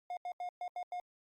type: tone bursts at uneven times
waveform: triangle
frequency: 716 Hz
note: F5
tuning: 43 cents sharp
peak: -35 dBFS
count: 6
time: 0.1-0.17 / 0.25-0.32 / 0.4-0.49 / 0.61-0.68 / 0.76-0.83 / 0.92-1 s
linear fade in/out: 2 ms
effects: Opus 48 kbps